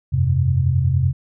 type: chord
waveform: sine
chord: F suspended second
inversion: none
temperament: equal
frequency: 87.31 / 98 / 130.81 Hz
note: F2 / G2 / C3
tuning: 0 / 0 / 0 cents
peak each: -19 / -22 / -17 dBFS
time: 0.12-1.13 s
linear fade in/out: 20 ms
effects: none